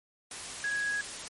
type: tone in noise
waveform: sine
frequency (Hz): 1661.2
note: G#6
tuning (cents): 0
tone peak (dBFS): -29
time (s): 0.64-1.01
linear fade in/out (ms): 2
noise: white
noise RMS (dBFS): -40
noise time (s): 0.31-1.28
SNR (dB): +8
effects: MP3 48 kbps